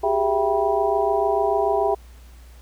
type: tone cluster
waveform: sine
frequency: 382.7 / 409.5 / 664 / 781 / 973 Hz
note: G4 / G#4 / E5 / G5 / B5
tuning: -42 / -24 / +12 / -7 / -26 cents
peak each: -27 / -22 / -23 / -24 / -27 dBFS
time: 0.03-1.95 s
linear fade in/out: 10 ms
effects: added 60 Hz sine -42 dBFS peak until 2.61 s + pink hiss -54 dBFS RMS until 2.61 s